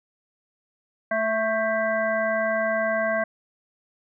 harmonic tone with a mistuned harmonic, 220 Hz, A3, in tune, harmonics 1 / 3 / 5 / 7 / 9, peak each -33 / -23 / -32 / -28 / -32 dBFS, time 1.11-3.24 s, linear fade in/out 5 ms, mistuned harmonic 7, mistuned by +44 cents, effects none

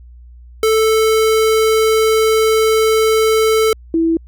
square / sine tone pair in turn, 440 / 328.8 Hz, A4 / E4, 0 / -4 cents, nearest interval perfect fourth, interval 504 cents, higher first, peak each -11 dBFS, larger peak neither, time 0.63-3.73 / 3.94-4.17 s, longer first, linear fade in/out 2 ms, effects added 60 Hz sine -36 dBFS peak until 4.27 s

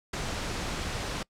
pink noise with ADSR envelope, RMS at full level -30 dBFS, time 0.13-1.23 s, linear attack 8 ms, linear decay 7 ms, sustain -3 dB, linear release 5 ms, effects noise-tail reverb RT60 0.1 s tail -24 dB re dry + low-pass 7000 Hz 12 dB/octave

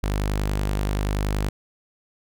sawtooth tone, 50.5 Hz, G#1, 48 cents flat, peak -18 dBFS, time 0.03-1.49 s, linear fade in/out 5 ms, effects none

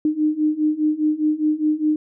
sine beating tone pair, 303.1 / 308 Hz, D#4 / D#4, -45 / -17 cents, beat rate 4.9 Hz, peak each -21 / -19 dBFS, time 0.05-1.96 s, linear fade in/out 2 ms, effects none

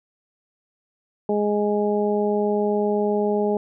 harmonic tone, 207.7 Hz, G#3, in tune, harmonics 1 / 2 / 3 / 4, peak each -24 / -21 / -27 / -29 dBFS, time 1.29-3.57 s, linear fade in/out 2 ms, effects none

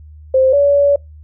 sine tone pair in turn, 524 / 569.1 Hz, C5 / C#5, +2 / +45 cents, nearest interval minor second, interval 143 cents, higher second, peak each -8 dBFS, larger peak neither, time 0.34-0.53 / 0.53-0.96 s, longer second, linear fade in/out 5 ms, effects noise-tail reverb RT60 0.2 s tail -26 dB re dry + added 76 Hz sine -35 dBFS peak until 1.23 s

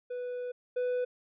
triangle tone pair in turn, 493.9 / 496.7 Hz, B4 / B4, 0 / +10 cents, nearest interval unison, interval 10 cents, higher second, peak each -32 / -26 dBFS, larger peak second, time 0.1-0.52 / 0.76-1.05 s, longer first, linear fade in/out 10 ms, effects resampled to 8000 Hz

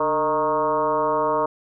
sine tone with frequency modulation, 775 Hz, G5, 20 cents flat, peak -18 dBFS, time 0-1.46 s, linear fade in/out 5 ms, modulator 159 Hz, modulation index 2.5, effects none

